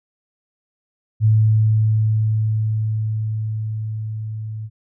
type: tone with level ramp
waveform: sine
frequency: 109 Hz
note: A2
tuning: 16 cents flat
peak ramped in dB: -10 to -26 dBFS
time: 1.2-4.7 s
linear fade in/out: 50 ms
effects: none